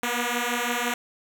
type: beating tone pair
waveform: 5% pulse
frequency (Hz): 238.2 / 244.1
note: A#3 / B3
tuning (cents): +38 / -20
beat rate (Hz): 5.9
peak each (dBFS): -16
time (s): 0.03-0.94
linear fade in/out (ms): 2
effects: none